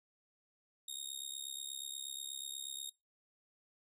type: tone with amplitude modulation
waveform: 20% pulse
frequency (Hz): 3729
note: A#7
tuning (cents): 0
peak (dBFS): -32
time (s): 0.88-2.9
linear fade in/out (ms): 5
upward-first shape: sine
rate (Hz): 68.3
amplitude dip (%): 90
effects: noise-tail reverb RT60 0.2 s tail -23 dB re dry